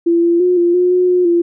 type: tone with pitch steps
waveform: sine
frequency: 339.1 / 341.5 / 360.2 / 346.2 / 359.4 / 362.6 / 360.2 / 343.4 Hz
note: E4 / F4 / F#4 / F4 / F4 / F#4 / F#4 / F4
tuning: +49 / -39 / -46 / -15 / +50 / -35 / -46 / -29 cents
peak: -9 dBFS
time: 0.06-1.42 s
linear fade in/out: 10 ms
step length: 170 ms
effects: none